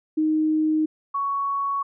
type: tone pair in turn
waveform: sine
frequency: 311.1 / 1115.4 Hz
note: D#4 / C#6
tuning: 0 / +10 cents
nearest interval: octave + minor seventh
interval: 2210 cents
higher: second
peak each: -18 / -22 dBFS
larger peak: first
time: 0.17-0.86 / 1.14-1.83 s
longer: neither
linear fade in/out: 10 ms
effects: none